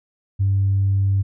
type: tone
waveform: sine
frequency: 98 Hz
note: G2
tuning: in tune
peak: -14 dBFS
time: 0.39-1.23 s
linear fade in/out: 20 ms
effects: tanh soft clip ceiling -11 dBFS